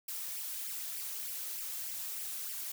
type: noise with flanger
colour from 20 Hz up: blue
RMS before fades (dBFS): -40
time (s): 0.08-2.72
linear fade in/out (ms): 5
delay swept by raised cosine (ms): 0.37 to 3.27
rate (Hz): 3.3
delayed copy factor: +0.7
effects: none